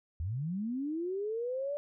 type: linear sweep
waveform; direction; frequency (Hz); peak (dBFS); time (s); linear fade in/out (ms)
sine; up; 73.42 to 588; -32; 0.2-1.77; 0
effects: none